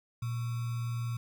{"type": "tone with sample-and-hold", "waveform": "sine", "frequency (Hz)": 117.9, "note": "A#2", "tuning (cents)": 20, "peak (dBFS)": -31, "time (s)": [0.22, 1.17], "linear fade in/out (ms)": 5, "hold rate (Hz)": 1225, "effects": []}